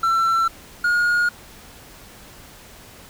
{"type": "tone pair in turn", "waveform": "triangle", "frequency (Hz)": [1344, 1432.6], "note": ["E6", "F6"], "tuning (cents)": [33, 44], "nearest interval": "minor second", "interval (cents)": 111, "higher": "second", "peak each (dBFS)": -14, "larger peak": "neither", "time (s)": [[0.03, 0.48], [0.84, 1.29]], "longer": "neither", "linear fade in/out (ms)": 5, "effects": ["pink hiss -44 dBFS RMS until 3.09 s"]}